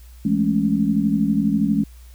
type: chord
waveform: sine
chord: A major seventh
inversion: second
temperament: equal with one note detuned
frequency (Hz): 166.06 / 207.7 / 220 / 277.2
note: E3 / G#3 / A3 / C#4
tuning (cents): +13 / 0 / 0 / 0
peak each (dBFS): -25 / -19 / -23 / -22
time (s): 0.25-1.84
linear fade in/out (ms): 5
effects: added 60 Hz sine -40 dBFS peak until 2.14 s + white hiss -54 dBFS RMS until 2.14 s